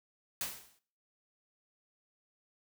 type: noise with exponential decay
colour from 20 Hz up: white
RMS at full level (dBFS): -34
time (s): 0.41-0.79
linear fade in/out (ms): 1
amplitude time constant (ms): 82
effects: noise-tail reverb RT60 0.5 s tail -19 dB re dry